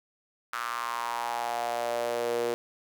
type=tone with high-pass filter sweep; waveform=sawtooth; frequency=118.8 Hz; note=A#2; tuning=33 cents sharp; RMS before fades=-31 dBFS; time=0.53-2.54 s; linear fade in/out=0 ms; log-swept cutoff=1300 to 430 Hz; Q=4.8; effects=none